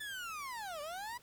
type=linear two-way sweep; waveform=30% pulse; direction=down then up; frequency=1760 to 570 to 996 Hz; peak=-38 dBFS; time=0-1.18 s; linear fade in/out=10 ms; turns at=0.81 s; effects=pink hiss -63 dBFS RMS until 1.22 s